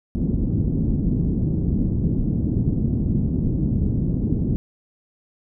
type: low-pass noise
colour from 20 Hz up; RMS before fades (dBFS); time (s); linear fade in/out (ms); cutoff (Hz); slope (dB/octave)
white; -21; 0.15-4.56; 0; 250; 24
effects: none